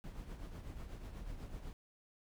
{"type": "noise with tremolo", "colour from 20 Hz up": "brown", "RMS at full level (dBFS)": -44, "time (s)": [0.04, 1.73], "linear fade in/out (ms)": 0, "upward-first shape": "triangle", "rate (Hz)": 8.1, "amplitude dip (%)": 60, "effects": []}